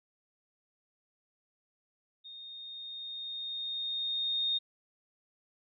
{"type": "tone with level ramp", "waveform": "sine", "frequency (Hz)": 3688, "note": "A#7", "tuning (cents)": -19, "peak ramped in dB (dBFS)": [-45, -27], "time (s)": [2.24, 4.59], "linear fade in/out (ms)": 20, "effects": []}